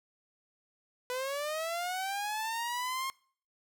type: linear sweep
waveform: sawtooth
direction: up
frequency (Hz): 493.9 to 1075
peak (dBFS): -29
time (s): 1.1-3.1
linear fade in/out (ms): 0
effects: noise-tail reverb RT60 0.5 s tail -24 dB re dry